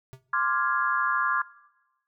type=tone with exponential decay; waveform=square; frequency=130.81 Hz; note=C3; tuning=in tune; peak=-37 dBFS; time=0.13-0.23 s; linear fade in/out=0 ms; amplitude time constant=21 ms
type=chord; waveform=sine; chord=D half-diminished seventh; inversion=third; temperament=equal with one note detuned; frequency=1046.5 / 1178.7 / 1396.9 / 1661.2 Hz; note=C6 / D6 / F6 / Ab6; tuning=0 / +6 / 0 / 0 cents; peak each=-28 dBFS; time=0.33-1.42 s; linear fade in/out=5 ms
effects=noise-tail reverb RT60 1.0 s tail -20 dB re dry